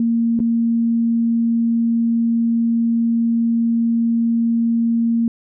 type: tone with dropouts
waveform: sine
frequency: 231.2 Hz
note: A#3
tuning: 14 cents flat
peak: -14 dBFS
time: 0-5.28 s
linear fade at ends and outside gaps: 2 ms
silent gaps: 0.392-0.401 s
effects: none